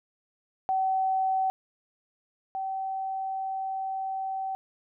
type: tone pair in turn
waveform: sine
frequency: 762 / 768.2 Hz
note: G5 / G5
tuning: -49 / -35 cents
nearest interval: unison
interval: 14 cents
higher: second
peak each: -23 / -29 dBFS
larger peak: first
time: 0.69-1.5 / 2.55-4.55 s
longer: second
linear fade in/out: 0 ms
effects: none